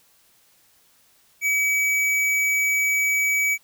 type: tone with hard clipping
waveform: sine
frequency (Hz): 2280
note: C#7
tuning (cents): +48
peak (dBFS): -20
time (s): 1.41-3.58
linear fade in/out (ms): 50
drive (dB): 15
effects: white hiss -59 dBFS RMS until 3.63 s